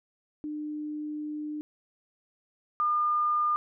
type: tone pair in turn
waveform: sine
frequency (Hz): 301 / 1209.2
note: D4 / D#6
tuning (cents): +43 / -50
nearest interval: 2 octaves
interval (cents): 2407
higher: second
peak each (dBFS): -32 / -23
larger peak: second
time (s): 0.44-1.61 / 2.8-3.56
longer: first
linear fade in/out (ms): 0
effects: none